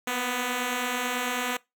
5% pulse beating tone pair, 239.8 / 248.9 Hz, A#3 / B3, +49 / +14 cents, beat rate 9.1 Hz, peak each -24 / -16 dBFS, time 0.07-1.57 s, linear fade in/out 5 ms, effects noise-tail reverb RT60 0.2 s tail -22 dB re dry

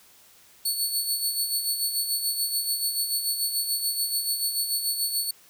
15% pulse tone with tremolo, 4435 Hz, C#8, in tune, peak -16 dBFS, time 0.65-5.31 s, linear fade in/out 5 ms, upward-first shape sine, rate 6.9 Hz, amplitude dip 55%, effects white hiss -55 dBFS RMS until 5.49 s

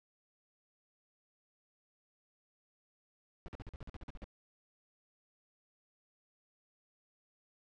brown noise bursts, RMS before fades -45 dBFS, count 12, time 3.46-4.242 s, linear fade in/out 0 ms, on 23 ms, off 46 ms, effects low-pass 4000 Hz 12 dB/octave

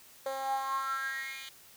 10% pulse tone with high-pass filter sweep, 268.6 Hz, C4, 46 cents sharp, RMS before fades -35 dBFS, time 0.26-1.49 s, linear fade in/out 2 ms, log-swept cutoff 570 to 2800 Hz, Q 8.7, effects white hiss -56 dBFS RMS until 1.76 s

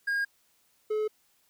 triangle tone pair in turn, 1625 / 428.8 Hz, G#6 / A4, -38 / -45 cents, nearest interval octave + major seventh, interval 2307 cents, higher first, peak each -24 dBFS, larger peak neither, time 0.07-0.25 / 0.9-1.08 s, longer neither, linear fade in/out 10 ms, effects white hiss -68 dBFS RMS until 1.49 s

